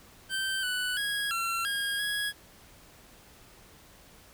25% pulse tone with pitch steps, 1555 / 1488 / 1653 / 1358 / 1629 / 1664 Hz, G6 / F#6 / G#6 / F6 / G#6 / G#6, -14 / +9 / -9 / -49 / -34 / +3 cents, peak -25 dBFS, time 0.29-2.33 s, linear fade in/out 50 ms, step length 340 ms, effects pink hiss -55 dBFS RMS until 4.33 s

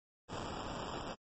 white noise with sample-and-hold, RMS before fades -42 dBFS, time 0.28-1.16 s, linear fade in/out 50 ms, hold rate 2100 Hz, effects low-pass 12000 Hz 12 dB/octave + MP3 32 kbps

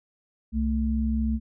sine tone pair together, 65.41 / 221.7 Hz, C2 / A3, 0 / +13 cents, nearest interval octave + major sixth, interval 2113 cents, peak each -25 dBFS, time 0.52-1.4 s, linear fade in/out 50 ms, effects none

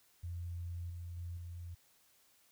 sine tone with level steps, 86.5 Hz, F2, 16 cents flat, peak -39 / -42 / -40 / -43 dBFS, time 0.23-1.75 s, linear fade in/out 10 ms, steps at 0.9 / 1.17 / 1.37 s, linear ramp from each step 2 ms, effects white hiss -69 dBFS RMS until 2.51 s

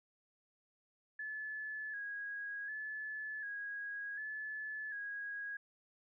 sine tone with vibrato, 1687 Hz, G#6, 27 cents sharp, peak -40 dBFS, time 1.19-5.57 s, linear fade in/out 5 ms, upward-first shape square, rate 0.67 Hz, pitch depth 40 cents each way, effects none

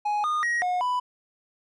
triangle tone with pitch steps, 834 / 1224 / 1892 / 723 / 993 Hz, G#5 / D#6 / A#6 / F#5 / B5, +7 / -29 / +25 / -40 / +9 cents, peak -21 dBFS, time 0.05-1 s, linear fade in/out 10 ms, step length 190 ms, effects resampled to 24000 Hz

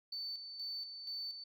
sine tone with tremolo, 4524 Hz, C#8, 34 cents sharp, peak -38 dBFS, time 0.12-1.44 s, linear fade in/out 5 ms, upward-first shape square, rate 2.1 Hz, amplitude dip 55%, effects tanh soft clip ceiling -35 dBFS

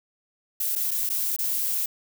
violet noise with dropouts, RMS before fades -26 dBFS, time 0.6-1.86 s, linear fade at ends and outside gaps 5 ms, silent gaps 0.754-0.759 / 0.909-0.913 / 1.092-1.099 / 1.364-1.387 s, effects none

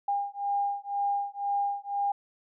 sine beating tone pair, 805 / 807 Hz, G5 / G#5, +46 / -50 cents, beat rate 2 Hz, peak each -30 dBFS, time 0.08-2.12 s, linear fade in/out 5 ms, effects none

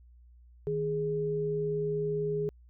sine tone pair together, 155.56 / 415.3 Hz, D#3 / G#4, 0 / 0 cents, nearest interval octave + perfect fourth, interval 1700 cents, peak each -34 / -29 dBFS, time 0.67-2.49 s, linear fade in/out 0 ms, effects added 60 Hz sine -53 dBFS peak until 2.69 s

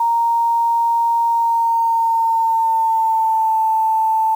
sine tone with pitch glide, 930 to 883.9 Hz, A#5 to A5, -4 to +8 cents, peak -13 dBFS, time 0-4.35 s, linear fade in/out 5 ms, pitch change -88 cents, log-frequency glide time 1.26-3.56 s, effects 7-bit

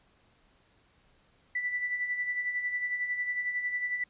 sine tone with tremolo, 1974 Hz, B6, 1 cent flat, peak -27 dBFS, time 1.55-4.04 s, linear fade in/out 5 ms, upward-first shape sine, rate 11 Hz, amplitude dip 55%, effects pink hiss -66 dBFS RMS until 4.09 s + resampled to 8000 Hz

